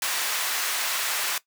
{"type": "high-pass noise", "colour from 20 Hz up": "pink", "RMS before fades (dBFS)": -27, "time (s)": [0.02, 1.38], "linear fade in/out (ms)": 2, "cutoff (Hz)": 1200, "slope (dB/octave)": 12, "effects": ["noise-tail reverb RT60 0.1 s tail -18 dB re dry"]}